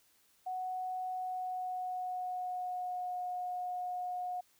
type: tone with pitch glide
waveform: sine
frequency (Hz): 740 to 723.5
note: F#5 to F#5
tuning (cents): 0 to -39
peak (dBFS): -35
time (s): 0.46-4.41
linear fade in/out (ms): 10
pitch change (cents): -39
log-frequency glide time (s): 1.09-3.2
effects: white hiss -69 dBFS RMS until 4.59 s